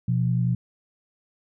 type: tone pair together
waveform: sine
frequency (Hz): 123.47 / 174.61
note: B2 / F3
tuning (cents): 0 / 0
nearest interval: tritone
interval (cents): 600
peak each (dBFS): -21 / -25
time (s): 0.08-0.55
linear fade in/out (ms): 5
effects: none